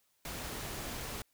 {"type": "noise", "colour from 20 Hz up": "pink", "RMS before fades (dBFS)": -41, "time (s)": [0.25, 1.22], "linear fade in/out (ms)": 2, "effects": ["white hiss -74 dBFS RMS until 1.33 s"]}